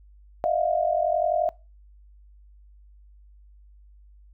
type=tone cluster; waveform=sine; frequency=616 / 667 / 708 Hz; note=D#5 / E5 / F5; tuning=-17 / +20 / +23 cents; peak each=-25 dBFS; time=0.44-1.49 s; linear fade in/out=0 ms; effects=noise-tail reverb RT60 0.3 s tail -24 dB re dry + added 50 Hz sine -49 dBFS peak until 4.33 s

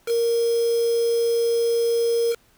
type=tone with quantisation; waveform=sine; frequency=466.2 Hz; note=A#4; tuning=in tune; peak=-18 dBFS; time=0.06-2.36 s; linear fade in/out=50 ms; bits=5; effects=pink hiss -59 dBFS RMS until 2.57 s

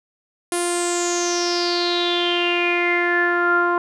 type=tone with low-pass filter sweep; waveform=sawtooth; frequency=349.2 Hz; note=F4; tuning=in tune; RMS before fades=-20 dBFS; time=0.52-3.78 s; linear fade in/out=2 ms; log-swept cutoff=10000 to 1200 Hz; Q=8.6; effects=none

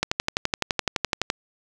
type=click train; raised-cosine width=0.2 ms; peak=-4 dBFS; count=16; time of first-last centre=0.03-1.301 s; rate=11.8 Hz; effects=none

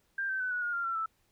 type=tone with pitch steps; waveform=sine; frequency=1589 / 1547.3 / 1506.8 / 1467.3 / 1428.8 / 1391.3 / 1354.8 / 1319.3 Hz; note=G6 / G6 / F#6 / F#6 / F6 / F6 / E6 / E6; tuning=+23 / -23 / +31 / -15 / +39 / -7 / +47 / +1 cents; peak=-30 dBFS; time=0.18-1.06 s; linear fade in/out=5 ms; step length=110 ms; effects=pink hiss -72 dBFS RMS until 1.31 s

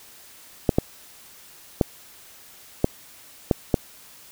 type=clicks; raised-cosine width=2 ms; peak=-3 dBFS; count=6; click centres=0.692 / 0.785 / 1.812 / 2.844 / 3.512 / 3.742 s; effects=white hiss -48 dBFS RMS until 4.31 s

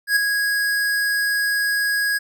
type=tone with ADSR envelope; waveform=square; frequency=1654 Hz; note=G#6; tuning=8 cents flat; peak=-13 dBFS; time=0.07-2.19 s; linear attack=94 ms; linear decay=5 ms; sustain=-6 dB; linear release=20 ms; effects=none

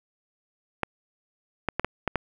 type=clicks; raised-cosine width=0.5 ms; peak=-9 dBFS; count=6; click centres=0.833 / 1.687 / 1.796 / 1.846 / 2.077 / 2.157 s; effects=8-bit

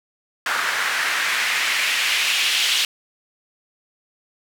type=noise with band-pass filter sweep; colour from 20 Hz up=white; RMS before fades=-21 dBFS; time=0.46-2.85 s; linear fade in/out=2 ms; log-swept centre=1400 to 3200 Hz; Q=2; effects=none

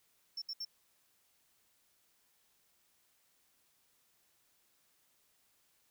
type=tone bursts; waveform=triangle; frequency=5400 Hz; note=E8; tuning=41 cents sharp; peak=-36 dBFS; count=3; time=0.37-0.65 s; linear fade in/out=5 ms; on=48 ms; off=68 ms; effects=tanh soft clip ceiling -33 dBFS + white hiss -73 dBFS RMS until 5.9 s

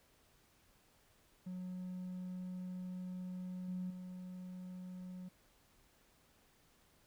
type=tone with level steps; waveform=triangle; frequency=182.6 Hz; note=F#3; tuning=23 cents flat; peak=-39 / -35 / -43 dBFS; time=1.46-5.29 s; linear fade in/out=10 ms; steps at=3.68 / 3.9 s; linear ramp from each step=5 ms; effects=tanh soft clip ceiling -35 dBFS + pink hiss -70 dBFS RMS until 7.06 s

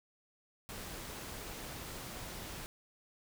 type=noise; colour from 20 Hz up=pink; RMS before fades=-45 dBFS; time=0.69-2.66 s; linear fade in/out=0 ms; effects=none

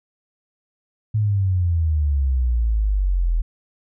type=exponential sweep; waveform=sine; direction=down; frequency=109.7 to 40.2 Hz; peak=-16 dBFS; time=1.14-3.42 s; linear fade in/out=10 ms; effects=none

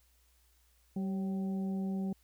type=harmonic tone with a mistuned harmonic; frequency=192.5 Hz; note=G3; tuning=31 cents flat; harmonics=1 / 2 / 3 / 4; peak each=-32 / -45 / -52 / -51 dBFS; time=0.96-2.13 s; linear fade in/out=5 ms; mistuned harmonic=3; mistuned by=-72 cents; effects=added 60 Hz sine -67 dBFS peak until 2.23 s + white hiss -71 dBFS RMS until 2.23 s

